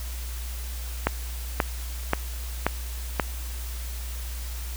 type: click train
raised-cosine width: 0.5 ms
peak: -5 dBFS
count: 5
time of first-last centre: 1.07-3.198 s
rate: 1.88 Hz
effects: added 60 Hz sine -31 dBFS peak until 4.76 s + white hiss -41 dBFS RMS until 4.76 s